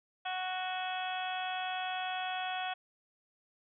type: harmonic tone with a mistuned harmonic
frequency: 370 Hz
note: F#4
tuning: in tune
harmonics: 2 / 3 / 4 / 5 / 6 / 7 / 8 / 9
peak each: -36 / -46 / -42 / -47 / -52 / -43 / -51 / -43 dBFS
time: 0.25-2.74 s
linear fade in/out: 10 ms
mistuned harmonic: 8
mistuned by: +26 cents
effects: none